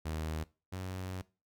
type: tone pair in turn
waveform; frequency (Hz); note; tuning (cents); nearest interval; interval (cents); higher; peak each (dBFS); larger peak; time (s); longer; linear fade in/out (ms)
sawtooth; 78.7 / 93.05; D#2 / F#2; +20 / +10; minor third; 290; second; -31 / -34; first; 0.05-0.44 / 0.72-1.22; second; 10
effects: noise-tail reverb RT60 0.3 s tail -20 dB re dry